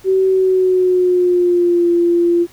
sine tone with pitch glide, 380 to 344.5 Hz, F#4 to F4, +46 to -24 cents, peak -10 dBFS, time 0.04-2.47 s, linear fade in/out 50 ms, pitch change -170 cents, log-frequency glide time 0.26-1.89 s, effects pink hiss -46 dBFS RMS until 2.52 s

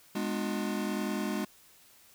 square chord, G# diminished seventh, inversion none, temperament just, 207.7 / 249.2 / 299 / 358.8 Hz, G#3 / B3 / D4 / F4, 0 / +16 / +31 / +47 cents, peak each -34 / -39 / -38 / -39 dBFS, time 0.15-1.45 s, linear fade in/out 5 ms, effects white hiss -59 dBFS RMS until 2.14 s

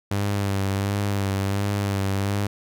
sawtooth tone with vibrato, 99.4 Hz, G2, 25 cents sharp, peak -18 dBFS, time 0.11-2.47 s, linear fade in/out 5 ms, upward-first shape sine, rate 1.4 Hz, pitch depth 35 cents each way, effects none

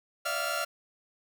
sawtooth tone cluster, 579 / 656 / 708 / 1387 Hz, D5 / E5 / F5 / F6, -25 / -9 / +23 / -12 cents, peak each -33 / -32 / -35 / -28 dBFS, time 0.25-0.65 s, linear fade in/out 10 ms, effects none

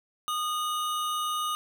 square tone pair together, 1230.2 / 2926 Hz, D#6 / F#7, -20 / -20 cents, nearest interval octave + minor third, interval 1500 cents, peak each -29 / -37 dBFS, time 0.28-1.55 s, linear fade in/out 0 ms, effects none

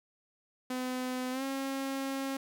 sawtooth tone with pitch glide, 254 to 270.7 Hz, B3 to C#4, +49 to -41 cents, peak -29 dBFS, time 0.7-2.37 s, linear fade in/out 5 ms, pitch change +110 cents, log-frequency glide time 1.31-1.43 s, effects 11-bit

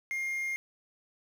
triangle tone with quantisation, 2124 Hz, C7, 25 cents sharp, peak -29 dBFS, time 0.11-0.56 s, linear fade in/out 0 ms, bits 9, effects none

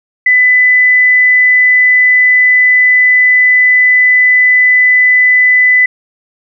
sine tone, 2000 Hz, B6, 21 cents sharp, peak -4 dBFS, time 0.26-5.86 s, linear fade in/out 5 ms, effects none

